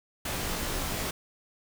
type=noise with comb filter; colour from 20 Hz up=pink; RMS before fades=-32 dBFS; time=0.25-1.11 s; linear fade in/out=5 ms; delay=20 ms; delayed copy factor=-0.85; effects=none